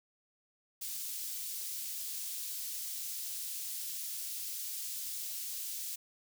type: high-pass noise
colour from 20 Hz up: white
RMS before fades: -40 dBFS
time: 0.81-5.96 s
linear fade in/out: 10 ms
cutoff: 4300 Hz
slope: 12 dB/octave
effects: none